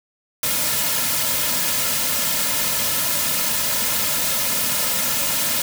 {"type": "noise with comb filter", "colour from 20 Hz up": "white", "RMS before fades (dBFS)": -21, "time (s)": [0.43, 5.62], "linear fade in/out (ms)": 2, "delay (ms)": 2.6, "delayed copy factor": -0.7, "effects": []}